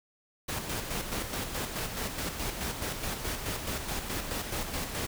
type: noise with tremolo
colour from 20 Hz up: pink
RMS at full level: -33 dBFS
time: 0.48-5.07 s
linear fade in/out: 10 ms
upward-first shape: square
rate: 4.7 Hz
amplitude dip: 45%
effects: none